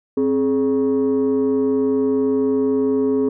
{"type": "tone pair together", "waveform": "sine", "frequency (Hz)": [265.2, 421], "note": ["C4", "G#4"], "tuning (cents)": [23, 24], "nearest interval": "minor sixth", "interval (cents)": 801, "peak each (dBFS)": -16, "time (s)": [0.17, 3.29], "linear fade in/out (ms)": 5, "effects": ["tanh soft clip ceiling -12 dBFS"]}